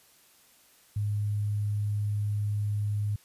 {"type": "tone with sample-and-hold", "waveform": "sine", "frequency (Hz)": 103.83, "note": "G#2", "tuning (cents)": 0, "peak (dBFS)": -26, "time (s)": [0.96, 3.16], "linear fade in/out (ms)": 5, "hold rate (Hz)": 11025, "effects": ["white hiss -60 dBFS RMS until 3.24 s", "resampled to 32000 Hz"]}